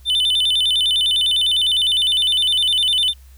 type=tone with vibrato; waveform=triangle; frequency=3281 Hz; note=G#7; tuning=22 cents flat; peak=-13 dBFS; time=0.05-3.14 s; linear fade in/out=50 ms; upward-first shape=square; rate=9.9 Hz; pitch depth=150 cents each way; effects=added 65 Hz sine -41 dBFS peak until 3.37 s + white hiss -55 dBFS RMS until 3.37 s